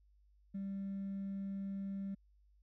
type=tone with hard clipping; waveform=triangle; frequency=196 Hz; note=G3; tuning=in tune; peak=-38 dBFS; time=0.54-2.15 s; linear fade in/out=10 ms; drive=2 dB; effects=added 50 Hz sine -65 dBFS peak until 2.62 s